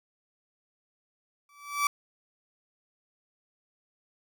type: tone with exponential growth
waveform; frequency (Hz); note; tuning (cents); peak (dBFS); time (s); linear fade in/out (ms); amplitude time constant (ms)
30% pulse; 1156; D6; -28; -18; 1.49-1.87; 2; 82
effects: none